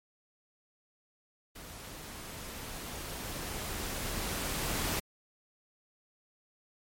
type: noise with level ramp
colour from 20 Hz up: pink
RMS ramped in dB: -47 to -32 dBFS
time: 1.55-5 s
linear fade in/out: 10 ms
effects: MP3 64 kbps